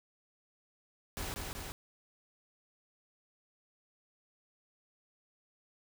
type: noise with echo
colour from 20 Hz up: pink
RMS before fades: -39 dBFS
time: 1.17-1.34 s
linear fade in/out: 0 ms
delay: 190 ms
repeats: 2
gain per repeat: -2 dB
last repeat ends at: 1.72 s
effects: none